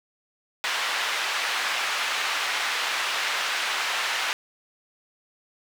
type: band-pass noise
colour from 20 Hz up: white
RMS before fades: -27 dBFS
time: 0.64-4.33 s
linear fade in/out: 0 ms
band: 890 to 2900 Hz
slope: 12 dB/octave
effects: none